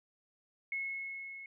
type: tone with level ramp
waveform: sine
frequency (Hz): 2181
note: C#7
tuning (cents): -29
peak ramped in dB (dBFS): -33 to -45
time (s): 0.72-1.46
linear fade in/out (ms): 2
effects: none